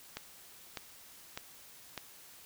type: click train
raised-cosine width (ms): 0.2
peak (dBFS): -21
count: 4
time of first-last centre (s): 0.17-1.977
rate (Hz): 1.66
effects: white hiss -55 dBFS RMS until 2.45 s